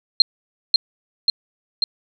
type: tone with echo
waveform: sine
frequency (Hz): 4186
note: C8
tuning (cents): 0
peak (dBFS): -6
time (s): 0.2-0.22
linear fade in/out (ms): 2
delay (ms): 540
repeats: 3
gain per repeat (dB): -3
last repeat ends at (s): 1.84
effects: none